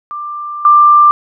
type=tone with level steps; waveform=sine; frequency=1185 Hz; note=D6; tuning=15 cents sharp; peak=-20 / -3 dBFS; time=0.11-1.11 s; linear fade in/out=0 ms; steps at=0.65 s; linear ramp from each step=2 ms; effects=none